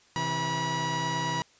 sawtooth tone cluster, 132 / 162.9 / 968 Hz, C3 / E3 / B5, +16 / -20 / -35 cents, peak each -32 / -30 / -25 dBFS, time 0.16-1.42 s, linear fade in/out 0 ms, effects white hiss -60 dBFS RMS until 1.59 s + resampled to 16000 Hz

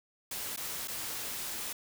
white noise with dropouts, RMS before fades -38 dBFS, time 0.31-1.73 s, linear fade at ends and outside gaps 5 ms, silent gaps 0.563-0.573 / 0.875-0.881 s, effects none

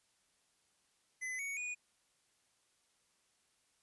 square tone with pitch steps, 2023 / 2232 / 2462 Hz, B6 / C#7 / D#7, +41 / +11 / -19 cents, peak -39 dBFS, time 1.21-1.75 s, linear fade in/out 20 ms, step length 180 ms, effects white hiss -75 dBFS RMS until 3.82 s + resampled to 24000 Hz

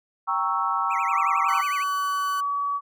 sine chord, G diminished seventh, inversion none, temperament equal, 784 / 932.3 / 1108.7 / 1318.5 Hz, G5 / Bb5 / Db6 / Fb6, 0 / 0 / 0 / 0 cents, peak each -30 / -28 / -26 / -26 dBFS, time 0.27-1.62 s, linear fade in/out 20 ms
triangle tone with vibrato, 2253 Hz, C#7, 28 cents sharp, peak -30 dBFS, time 0.9-1.84 s, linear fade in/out 10 ms, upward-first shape triangle, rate 11 Hz, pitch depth 300 cents each way
sine tone with pitch glide, 1154 to 1137.5 Hz, D6 to C#6, -31 to +44 cents, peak -23 dBFS, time 1.09-2.81 s, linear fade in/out 50 ms, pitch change -25 cents, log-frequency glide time 1.65-1.82 s
sawtooth tone, 1499 Hz, F#6, 22 cents sharp, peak -29 dBFS, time 1.48-2.41 s, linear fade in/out 10 ms
effects none

